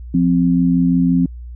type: tone pair together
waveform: sine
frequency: 174.8 / 260.7 Hz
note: F3 / C4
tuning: +2 / -6 cents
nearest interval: perfect fifth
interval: 692 cents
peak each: -14 dBFS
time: 0.14-1.26 s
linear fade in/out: 5 ms
effects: added 60 Hz sine -29 dBFS peak until 1.55 s